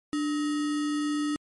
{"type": "tone with sample-and-hold", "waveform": "sine", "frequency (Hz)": 296, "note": "D4", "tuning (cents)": 14, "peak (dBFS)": -25, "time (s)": [0.13, 1.36], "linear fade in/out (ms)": 0, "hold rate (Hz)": 1575, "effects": ["MP3 48 kbps"]}